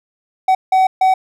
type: tone bursts at uneven times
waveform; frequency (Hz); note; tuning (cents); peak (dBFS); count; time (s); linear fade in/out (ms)
triangle; 755; F#5; +35; -7; 3; 0.48-0.55 / 0.72-0.87 / 1.01-1.14; 5
effects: none